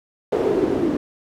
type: noise with band-pass filter sweep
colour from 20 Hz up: pink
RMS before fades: -20 dBFS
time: 0.32-0.97 s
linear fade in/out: 5 ms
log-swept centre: 450 to 300 Hz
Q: 4.8
effects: none